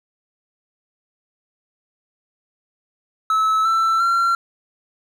triangle tone with pitch steps, 1300 / 1333.5 / 1367.8 Hz, E6 / E6 / F6, -24 / +20 / -36 cents, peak -13 dBFS, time 3.3-4.35 s, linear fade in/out 2 ms, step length 350 ms, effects none

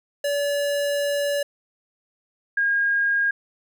square / sine tone pair in turn, 573 / 1625 Hz, D5 / G#6, -43 / -38 cents, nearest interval octave + tritone, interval 1805 cents, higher second, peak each -22 / -18 dBFS, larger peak second, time 0.24-1.43 / 2.57-3.31 s, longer first, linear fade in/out 5 ms, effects none

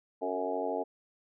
harmonic tone with a mistuned harmonic, 92.5 Hz, F#2, in tune, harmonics 3 / 4 / 5 / 6 / 7 / 8 / 9, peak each -39 / -40 / -35 / -41 / -36 / -41 / -38 dBFS, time 0.21-0.84 s, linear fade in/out 20 ms, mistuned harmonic 5, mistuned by -34 cents, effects none

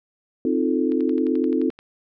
sine chord, F dominant seventh, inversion second, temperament equal, 261.6 / 311.1 / 349.2 / 440 Hz, C4 / Eb4 / F4 / A4, 0 / 0 / 0 / 0 cents, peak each -22 / -23 / -25 / -26 dBFS, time 0.45-1.7 s, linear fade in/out 2 ms
click train, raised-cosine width 0.3 ms, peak -27 dBFS, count 11, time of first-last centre 0.92-1.79 s, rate 11.5 Hz
effects none

